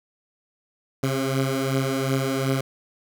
15% pulse beating tone pair, 133.4 / 136.1 Hz, C3 / C#3, +34 / -31 cents, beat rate 2.7 Hz, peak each -17 / -21 dBFS, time 1.03-2.61 s, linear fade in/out 5 ms, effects none

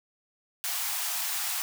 white high-pass noise, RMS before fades -31 dBFS, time 0.64-1.62 s, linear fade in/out 0 ms, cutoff 670 Hz, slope 96 dB/octave, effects none

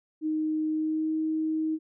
sine tone with pitch glide, 311.1 to 315.1 Hz, D#4 to D#4, 0 to +22 cents, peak -25 dBFS, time 0.21-1.79 s, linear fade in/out 50 ms, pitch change +22 cents, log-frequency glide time 0.69-1.13 s, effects none

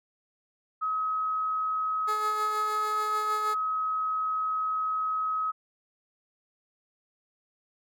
sine tone, 1274 Hz, D#6, 41 cents sharp, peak -26 dBFS, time 0.81-5.52 s, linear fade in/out 20 ms
15% pulse tone with tremolo, 426.6 Hz, G#4, 46 cents sharp, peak -26 dBFS, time 2.07-3.55 s, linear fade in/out 20 ms, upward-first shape sine, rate 6.5 Hz, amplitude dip 40%
effects none

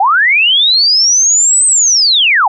sine linear two-way sweep, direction up then down, 732 to 8300 to 732 Hz, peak -6 dBFS, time 0-2.48 s, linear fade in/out 5 ms, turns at 1.66 s, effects none

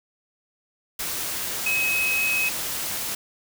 sine tone in noise, 2553 Hz, D#7, 44 cents sharp, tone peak -21 dBFS, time 1.66-2.49 s, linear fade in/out 5 ms, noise white, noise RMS -29 dBFS, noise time 0.99-3.15 s, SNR +5 dB, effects none

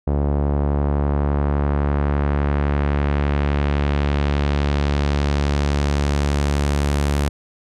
sawtooth tone with low-pass filter sweep, 71.8 Hz, D2, 39 cents flat, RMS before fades -19 dBFS, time 0.07-7.29 s, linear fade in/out 5 ms, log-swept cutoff 690 to 11000 Hz, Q 1, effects none

